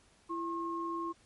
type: tone pair together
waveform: sine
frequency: 335.7 / 1076 Hz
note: E4 / C6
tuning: +32 / +48 cents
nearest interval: octave + minor sixth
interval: 2016 cents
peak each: -37 / -36 dBFS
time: 0.29-1.13 s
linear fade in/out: 20 ms
effects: pink hiss -65 dBFS RMS until 1.25 s + MP3 48 kbps